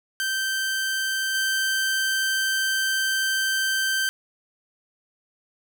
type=tone with level steps; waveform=sawtooth; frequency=1557 Hz; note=G6; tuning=12 cents flat; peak=-20 / -18 dBFS; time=0.2-4.09 s; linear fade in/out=0 ms; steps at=1.34 s; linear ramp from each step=10 ms; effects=none